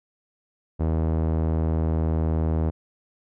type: tone with low-pass filter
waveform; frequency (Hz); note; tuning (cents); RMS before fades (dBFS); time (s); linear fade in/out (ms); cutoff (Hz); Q
sawtooth; 79.9; D#2; +47; -23; 0.79-2.71; 20; 700; 0.78
effects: none